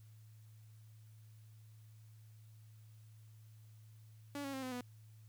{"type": "tone with pitch steps", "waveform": "sawtooth", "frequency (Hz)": [285.5, 275.3, 265.5, 256, 246.8], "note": ["D4", "C#4", "C4", "C4", "B3"], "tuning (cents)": [-49, -12, 25, -38, -1], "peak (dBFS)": -37, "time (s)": [4.35, 4.81], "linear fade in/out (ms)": 2, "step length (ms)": 92, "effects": ["added 109 Hz sine -56 dBFS peak until 5.28 s", "white hiss -73 dBFS RMS until 5.28 s"]}